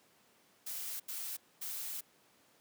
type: noise bursts at uneven times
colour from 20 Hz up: blue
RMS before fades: -41 dBFS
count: 3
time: 0.66-1 / 1.08-1.37 / 1.61-2.01 s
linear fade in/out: 10 ms
effects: pink hiss -67 dBFS RMS until 2.6 s + high-pass 200 Hz 12 dB/octave